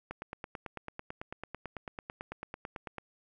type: click train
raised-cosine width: 0.5 ms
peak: -24 dBFS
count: 27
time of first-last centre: 0.11-2.983 s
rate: 9.05 Hz
effects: none